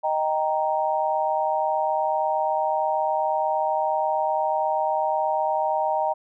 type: chord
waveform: sine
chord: Eb major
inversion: none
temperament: equal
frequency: 622.3 / 784 / 932.3 Hz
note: Eb5 / G5 / Bb5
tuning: 0 / 0 / 0 cents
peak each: -25 dBFS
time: 0.03-6.14 s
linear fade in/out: 20 ms
effects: none